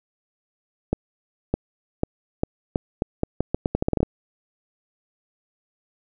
accelerating click train, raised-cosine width 2 ms, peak -7 dBFS, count 17, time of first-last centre 0.93-4.03 s, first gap 610 ms, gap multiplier 0.81, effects none

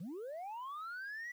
sine linear sweep, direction up, 146.83 to 1975.5 Hz, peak -39 dBFS, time 0-1.32 s, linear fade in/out 10 ms, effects tanh soft clip ceiling -40 dBFS + 11-bit

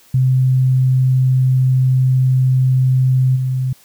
sine tone with level steps, 129.5 Hz, C3, 17 cents flat, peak -10 / -15 dBFS, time 0.14-3.73 s, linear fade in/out 5 ms, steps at 3.35 s, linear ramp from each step 20 ms, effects white hiss -49 dBFS RMS until 3.84 s

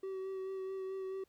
triangle tone with vibrato, 381.6 Hz, G4, 47 cents flat, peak -36 dBFS, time 0.03-1.24 s, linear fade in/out 5 ms, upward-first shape sine, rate 4.6 Hz, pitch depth 17 cents each way, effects pink hiss -75 dBFS RMS until 1.28 s

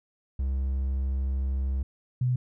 triangle / sine tone pair in turn, 66.6 / 125.38 Hz, C2 / B2, +31 / +27 cents, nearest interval major seventh, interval 1096 cents, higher second, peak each -23 / -22 dBFS, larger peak second, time 0.39-1.83 / 2.21-2.36 s, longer first, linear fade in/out 5 ms, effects none

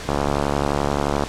click train, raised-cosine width 1 ms, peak -6 dBFS, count 83, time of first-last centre 0.09-1.237 s, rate 71.5 Hz, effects pink hiss -32 dBFS RMS until 1.28 s + low-pass 7000 Hz 12 dB/octave

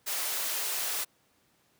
white high-pass noise, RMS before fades -32 dBFS, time 0.06-1.05 s, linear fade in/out 20 ms, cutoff 480 Hz, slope 12 dB/octave, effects pink hiss -68 dBFS RMS until 1.79 s + high-pass 100 Hz 12 dB/octave

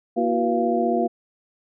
sine tone cluster, 236.1 / 336.3 / 371.8 / 485.9 / 690 Hz, A#3 / E4 / F#4 / B4 / F5, +22 / +35 / +8 / -28 / -21 cents, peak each -24 / -27 / -25 / -27 / -23 dBFS, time 0.16-1.08 s, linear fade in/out 20 ms, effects none

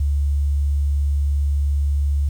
sine tone, 71.4 Hz, D2, 48 cents flat, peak -16 dBFS, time 0-2.29 s, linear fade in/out 5 ms, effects 8-bit

